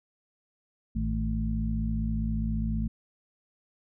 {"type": "harmonic tone with a mistuned harmonic", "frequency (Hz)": 55, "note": "A1", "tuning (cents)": 0, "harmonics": [1, 2, 3, 4], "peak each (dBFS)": [-29, -35, -35, -31], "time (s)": [0.95, 2.88], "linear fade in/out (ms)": 10, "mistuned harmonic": 3, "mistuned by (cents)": -57, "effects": []}